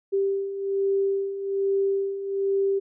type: beating tone pair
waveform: sine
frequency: 392 / 393.2 Hz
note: G4 / G4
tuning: 0 / +5 cents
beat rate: 1.2 Hz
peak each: -29 / -23 dBFS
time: 0.12-2.8 s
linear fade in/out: 20 ms
effects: none